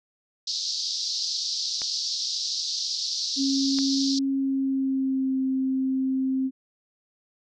pink band-pass noise, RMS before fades -29 dBFS, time 0.47-4.19 s, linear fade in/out 5 ms, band 4100 to 5600 Hz, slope 48 dB/octave
clicks, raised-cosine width 0.3 ms, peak -20 dBFS, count 2, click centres 1.818 / 3.787 s
sine tone with pitch glide, 272.7 to 263.6 Hz, C#4 to C4, -28 to +13 cents, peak -22 dBFS, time 3.36-6.51 s, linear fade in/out 50 ms, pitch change -59 cents, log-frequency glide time 4.14-5.39 s
effects none

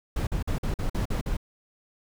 brown noise bursts, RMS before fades -27 dBFS, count 8, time 0.16-1.369 s, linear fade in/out 5 ms, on 110 ms, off 47 ms, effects none

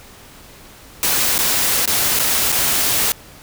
white noise with dropouts, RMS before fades -17 dBFS, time 1.03-3.12 s, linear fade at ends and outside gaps 0 ms, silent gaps 1.38-1.389 / 1.856-1.876 / 2.19-2.195 / 2.519-2.525 s, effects pink hiss -42 dBFS RMS until 3.42 s

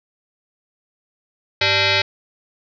sine tone with frequency modulation, 880 Hz, A5, in tune, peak -14 dBFS, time 1.61-2.02 s, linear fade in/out 5 ms, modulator 490 Hz, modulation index 7.7, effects none

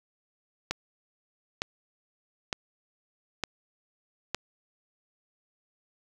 click train, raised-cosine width 0.2 ms, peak -11 dBFS, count 5, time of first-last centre 0.71-4.346 s, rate 1.1 Hz, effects 7-bit

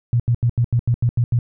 sine tone bursts, 119.4 Hz, A#2, 42 cents sharp, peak -13 dBFS, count 9, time 0.13-1.389 s, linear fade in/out 0 ms, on 67 ms, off 82 ms, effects none

